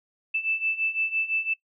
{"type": "beating tone pair", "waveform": "sine", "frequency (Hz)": [2637, 2642.9], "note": ["E7", "E7"], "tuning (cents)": [0, 4], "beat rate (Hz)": 5.9, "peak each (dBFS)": [-29, -26], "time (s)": [0.34, 1.54], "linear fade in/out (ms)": 10, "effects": ["noise-tail reverb RT60 0.1 s tail -20 dB re dry"]}